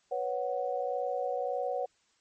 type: chord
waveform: sine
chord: B suspended second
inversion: none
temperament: just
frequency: 493.9 / 555.6 / 740.8 Hz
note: B4 / C#5 / F#5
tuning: 0 / +4 / +2 cents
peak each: -34 dBFS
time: 0.11-1.86 s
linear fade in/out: 10 ms
effects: white hiss -70 dBFS RMS until 2.2 s + MP3 32 kbps